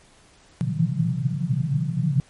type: band-pass noise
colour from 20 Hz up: pink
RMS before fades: -23 dBFS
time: 0.61-2.2 s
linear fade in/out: 0 ms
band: 120 to 180 Hz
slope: 96 dB/octave
effects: pink hiss -54 dBFS RMS until 2.29 s + MP3 48 kbps